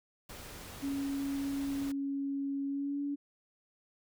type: noise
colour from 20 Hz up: pink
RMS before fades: -47 dBFS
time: 0.29-1.92 s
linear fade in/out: 5 ms
type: tone with pitch glide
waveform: sine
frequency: 277.5 to 284.8 Hz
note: C#4 to C#4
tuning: +2 to +47 cents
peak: -32 dBFS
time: 0.82-3.16 s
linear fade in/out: 20 ms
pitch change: +45 cents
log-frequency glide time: 2.67-3.01 s
effects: none